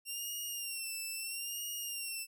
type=tone with vibrato; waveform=10% pulse; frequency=2753 Hz; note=F7; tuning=25 cents flat; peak=-30 dBFS; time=0.05-2.27 s; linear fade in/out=50 ms; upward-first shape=sine; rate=0.76 Hz; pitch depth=68 cents each way; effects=none